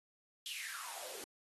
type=noise with high-pass filter sweep; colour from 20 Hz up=white; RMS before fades=-45 dBFS; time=0.46-1.24 s; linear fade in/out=0 ms; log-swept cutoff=3400 to 320 Hz; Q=6.7; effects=AAC 32 kbps